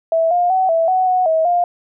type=tone with pitch steps; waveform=sine; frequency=655 / 708 / 753 / 658 / 745 / 736 / 642 / 704 Hz; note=E5 / F5 / F#5 / E5 / F#5 / F#5 / E5 / F5; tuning=-11 / +23 / +30 / -3 / +12 / -9 / -46 / +14 cents; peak=-12 dBFS; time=0.12-1.64 s; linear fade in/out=2 ms; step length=190 ms; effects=none